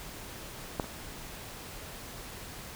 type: clicks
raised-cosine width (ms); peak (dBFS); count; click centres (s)
1; -15 / -29; 2; 0.798 / 0.843
effects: pink hiss -44 dBFS RMS until 2.75 s